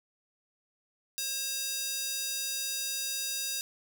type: tone with high-pass filter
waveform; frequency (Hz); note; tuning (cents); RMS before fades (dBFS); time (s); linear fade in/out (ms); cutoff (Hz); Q
square; 538; C5; +48; -34; 1.18-3.61; 0; 4900; 1.2
effects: none